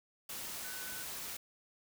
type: tone in noise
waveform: sine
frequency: 1501 Hz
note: F#6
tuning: 24 cents sharp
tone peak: -48 dBFS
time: 0.64-1.03 s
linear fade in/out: 5 ms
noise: white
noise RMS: -43 dBFS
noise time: 0.29-1.37 s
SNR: -8 dB
effects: none